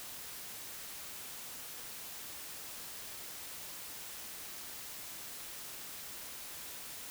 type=silence; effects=white hiss -46 dBFS RMS until 7.1 s